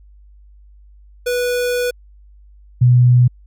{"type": "tone pair in turn", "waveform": ["square", "sine"], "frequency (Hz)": [490.6, 123.57], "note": ["B4", "B2"], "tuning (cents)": [-12, 1], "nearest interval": "2 octaves", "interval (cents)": 2387, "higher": "first", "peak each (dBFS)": [-17, -7], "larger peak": "second", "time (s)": [[1.26, 1.91], [2.81, 3.28]], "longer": "first", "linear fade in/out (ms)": 10, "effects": ["added 50 Hz sine -42 dBFS peak until 3.46 s"]}